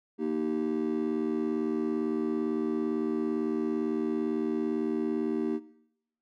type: chord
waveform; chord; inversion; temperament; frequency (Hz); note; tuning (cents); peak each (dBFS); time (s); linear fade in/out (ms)
triangle; Eb major; second; just; 233.3 / 311.1 / 388.9; Bb3 / Eb4 / G4; +2 / 0 / -14; -29; 0.18-5.6; 50
effects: noise-tail reverb RT60 0.8 s tail -18 dB re dry + tanh soft clip ceiling -20 dBFS